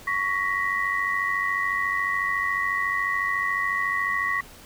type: tone cluster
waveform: sine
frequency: 1118 / 1883 / 1977 Hz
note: C#6 / A#6 / B6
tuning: +14 / +17 / +1 cents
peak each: -27 dBFS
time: 0.07-4.41 s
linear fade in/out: 5 ms
effects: pink hiss -47 dBFS RMS until 4.65 s